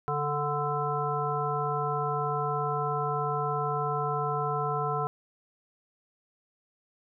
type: harmonic tone with a mistuned harmonic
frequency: 146.83 Hz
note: D3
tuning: in tune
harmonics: 1 / 3 / 5 / 7 / 9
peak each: -33 / -33 / -33 / -33 / -33 dBFS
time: 0.08-5.07 s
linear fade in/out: 0 ms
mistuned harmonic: 1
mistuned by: -27 cents
effects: none